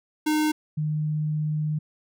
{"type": "tone pair in turn", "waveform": ["square", "sine"], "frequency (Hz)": [306.2, 152.7], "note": ["D#4", "D#3"], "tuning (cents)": [-28, -32], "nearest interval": "octave", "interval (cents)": 1204, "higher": "first", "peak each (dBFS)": [-21, -23], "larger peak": "first", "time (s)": [[0.26, 0.52], [0.77, 1.79]], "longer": "second", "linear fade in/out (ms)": 10, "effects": []}